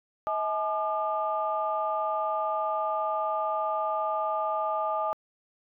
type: tone cluster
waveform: sine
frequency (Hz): 638 / 853 / 1204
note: D#5 / G#5 / D6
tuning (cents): +43 / +46 / +43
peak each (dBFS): -30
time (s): 0.27-5.13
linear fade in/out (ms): 0
effects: tanh soft clip ceiling -16 dBFS